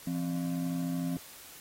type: ring-modulated tone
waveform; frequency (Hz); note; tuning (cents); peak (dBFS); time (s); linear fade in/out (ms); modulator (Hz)
triangle; 216.2; A3; -30; -25; 0.07-1.17; 2; 46.6
effects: white hiss -50 dBFS RMS until 1.6 s + AAC 48 kbps